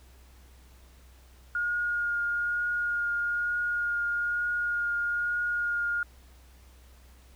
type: tone with vibrato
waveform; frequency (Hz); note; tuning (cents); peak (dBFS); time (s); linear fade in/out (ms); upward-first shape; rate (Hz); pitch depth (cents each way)
sine; 1426; F6; +36; -26; 1.55-6.03; 2; triangle; 1.1; 13
effects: added 63 Hz sine -52 dBFS peak until 7.35 s + pink hiss -60 dBFS RMS until 7.35 s